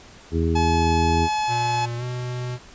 harmonic tone, 82.41 Hz, E2, in tune, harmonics 1 / 2 / 3 / 4 / 5, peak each -21 / -27 / -27 / -27 / -26 dBFS, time 0.31-1.29 s, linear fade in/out 50 ms
45% pulse tone, 854 Hz, G#5, 48 cents sharp, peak -21 dBFS, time 0.55-1.86 s, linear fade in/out 10 ms
square tone with pitch glide, 118.7 to 124.1 Hz, A#2 to B2, +32 to +9 cents, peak -27 dBFS, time 1.47-2.59 s, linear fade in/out 50 ms, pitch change +77 cents, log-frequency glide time 1.97-2.03 s
effects pink hiss -46 dBFS RMS until 2.74 s + resampled to 16000 Hz

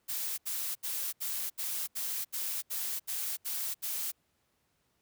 blue noise bursts, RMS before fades -35 dBFS, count 11, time 0.08-4.12 s, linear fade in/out 20 ms, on 300 ms, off 74 ms, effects pink hiss -75 dBFS RMS until 5.01 s + high-pass 60 Hz 12 dB/octave

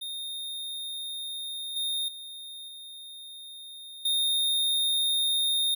square tone with level steps, 3677 Hz, A#7, 24 cents flat, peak -34 / -28 / -40 / -42 / -24 dBFS, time 0.01-5.75 s, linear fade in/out 10 ms, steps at 1.76 / 2.08 / 2.68 / 4.05 s, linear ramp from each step 5 ms, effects none

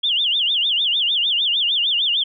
sine tone with vibrato, 3183 Hz, G7, 26 cents sharp, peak -16 dBFS, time 0.03-2.24 s, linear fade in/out 10 ms, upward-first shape sine, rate 6.6 Hz, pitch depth 230 cents each way, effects none

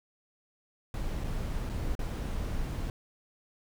brown noise with dropouts, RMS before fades -33 dBFS, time 0.94-2.9 s, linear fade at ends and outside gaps 1 ms, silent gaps 1.239-1.243 / 1.693-1.697 / 1.952-1.992 s, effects none

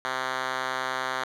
5% pulse tone with band-pass filter, 130 Hz, C3, 11 cents flat, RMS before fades -30 dBFS, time 0.05-1.24 s, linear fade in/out 0 ms, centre 1800 Hz, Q 0.74, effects none

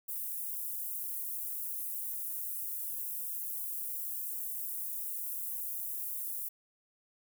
pink high-pass noise, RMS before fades -38 dBFS, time 0.08-6.49 s, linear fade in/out 10 ms, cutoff 12000 Hz, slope 24 dB/octave, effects none

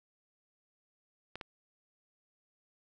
clicks, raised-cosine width 0.3 ms, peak -25 dBFS, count 2, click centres 1.356 / 1.412 s, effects none

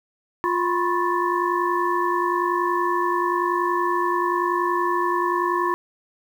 sine tone cluster, 351.4 / 985 / 1036 / 1086 / 1753 Hz, F4 / B5 / C6 / C#6 / A6, +11 / -5 / -17 / -36 / -7 cents, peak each -24 / -25 / -30 / -24 / -30 dBFS, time 0.44-5.74 s, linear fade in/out 0 ms, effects 8-bit

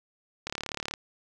click train, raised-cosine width 0.2 ms, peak -15 dBFS, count 18, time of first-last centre 0.47-0.938 s, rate 36.3 Hz, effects none

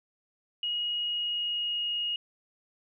sine tone with pitch glide, 2889 to 2871 Hz, F#7 to F7, -42 to +47 cents, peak -28 dBFS, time 0.63-2.16 s, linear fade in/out 2 ms, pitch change -11 cents, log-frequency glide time 0.93-1.92 s, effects none

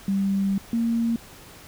sine tone pair in turn, 196 / 231.1 Hz, G3 / A#3, 0 / -15 cents, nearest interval minor third, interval 285 cents, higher second, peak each -20 dBFS, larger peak neither, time 0.08-0.58 / 0.73-1.16 s, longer first, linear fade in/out 2 ms, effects pink hiss -46 dBFS RMS until 1.67 s

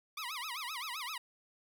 15% pulse tone with vibrato, 1112 Hz, C#6, 5 cents sharp, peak -32 dBFS, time 0.17-1.18 s, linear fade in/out 5 ms, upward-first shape sine, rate 7.7 Hz, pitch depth 280 cents each way, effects none

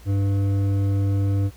triangle tone with hard clipping, 99 Hz, G2, 18 cents sharp, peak -20 dBFS, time 0.05-1.51 s, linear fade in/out 50 ms, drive 13 dB, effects added 60 Hz sine -44 dBFS peak until 1.56 s + pink hiss -51 dBFS RMS until 1.56 s

